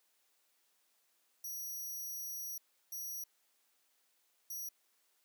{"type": "tone bursts at uneven times", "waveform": "5% pulse", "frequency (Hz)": 5790, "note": "F#8", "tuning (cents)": -38, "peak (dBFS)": -35, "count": 3, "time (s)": [[1.44, 2.58], [2.92, 3.24], [4.5, 4.69]], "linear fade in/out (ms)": 5, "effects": ["white hiss -75 dBFS RMS until 5.24 s", "high-pass 300 Hz 12 dB/octave"]}